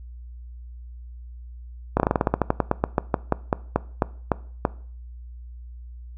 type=slowing click train; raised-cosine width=1 ms; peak=-4 dBFS; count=22; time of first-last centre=1.97-4.652 s; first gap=29 ms; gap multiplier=1.13; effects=noise-tail reverb RT60 0.5 s tail -20 dB re dry + added 60 Hz sine -37 dBFS peak until 6.17 s